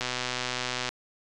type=click train; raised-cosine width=0.2 ms; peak=-12 dBFS; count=111; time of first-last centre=0.01-0.89 s; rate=125 Hz; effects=resampled to 24000 Hz